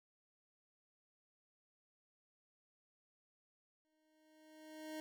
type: tone with exponential growth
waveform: 25% pulse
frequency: 311.1 Hz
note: D#4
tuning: in tune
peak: -39 dBFS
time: 3.85-5 s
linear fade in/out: 0 ms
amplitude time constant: 250 ms
effects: none